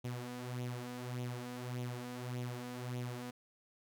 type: tone with flanger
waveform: sawtooth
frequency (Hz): 123.47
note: B2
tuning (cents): 0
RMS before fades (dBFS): -42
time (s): 0.04-3.31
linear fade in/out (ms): 10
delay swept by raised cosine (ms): 0.3 to 4.2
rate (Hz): 1.7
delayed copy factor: +0.6
effects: none